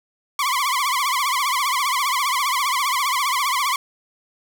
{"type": "tone with vibrato", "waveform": "sawtooth", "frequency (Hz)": 1077, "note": "C6", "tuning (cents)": 50, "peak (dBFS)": -15, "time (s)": [0.39, 3.76], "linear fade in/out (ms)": 2, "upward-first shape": "triangle", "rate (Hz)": 15, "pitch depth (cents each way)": 180, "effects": []}